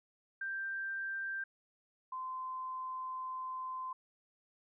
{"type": "tone pair in turn", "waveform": "sine", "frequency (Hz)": [1576, 1032.9], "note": ["G6", "C6"], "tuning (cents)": [9, -23], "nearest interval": "perfect fifth", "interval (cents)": 732, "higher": "first", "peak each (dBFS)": [-36, -38], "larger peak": "first", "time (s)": [[0.41, 1.44], [2.12, 3.93]], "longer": "second", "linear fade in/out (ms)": 5, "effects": []}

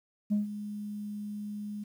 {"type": "tone with ADSR envelope", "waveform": "sine", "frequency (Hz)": 207.7, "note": "G#3", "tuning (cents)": 0, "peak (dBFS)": -21, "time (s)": [0.3, 1.84], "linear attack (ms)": 23, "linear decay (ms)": 140, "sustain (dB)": -14, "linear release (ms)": 10, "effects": ["tanh soft clip ceiling -22 dBFS", "10-bit"]}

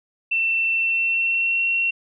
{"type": "tone with pitch glide", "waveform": "sine", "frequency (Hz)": [2686, 2727], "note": ["E7", "F7"], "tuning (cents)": [32, -42], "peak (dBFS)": -18, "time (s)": [0.31, 1.91], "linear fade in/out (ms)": 10, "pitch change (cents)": 26, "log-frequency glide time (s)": [0.71, 1.63], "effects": []}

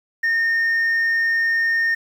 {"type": "tone", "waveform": "sine", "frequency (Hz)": 1830, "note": "A#6", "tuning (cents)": -32, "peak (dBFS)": -14, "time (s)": [0.23, 1.95], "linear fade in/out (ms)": 10, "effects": ["tanh soft clip ceiling -15 dBFS", "8-bit"]}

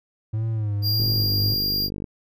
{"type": "tone with vibrato", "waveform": "triangle", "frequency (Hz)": 107.1, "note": "A2", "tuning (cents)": -46, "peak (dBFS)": -20, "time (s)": [0.33, 1.55], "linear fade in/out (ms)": 10, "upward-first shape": "sine", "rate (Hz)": 1.7, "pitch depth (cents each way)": 86}
{"type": "tone", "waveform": "square", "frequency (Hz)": 4785, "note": "D8", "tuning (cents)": 32, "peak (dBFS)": -22, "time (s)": [0.82, 1.9], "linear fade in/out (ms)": 50}
{"type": "click train", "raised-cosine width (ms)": 3, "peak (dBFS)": -19, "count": 53, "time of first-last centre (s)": [1, 2.042], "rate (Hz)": 49.9}
{"effects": []}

